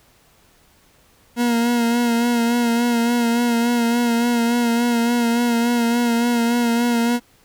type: tone with vibrato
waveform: 40% pulse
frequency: 236.4 Hz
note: A#3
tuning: 24 cents sharp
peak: -15 dBFS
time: 1.36-7.2 s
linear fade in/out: 50 ms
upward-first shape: sine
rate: 3.5 Hz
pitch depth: 34 cents each way
effects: pink hiss -55 dBFS RMS until 7.44 s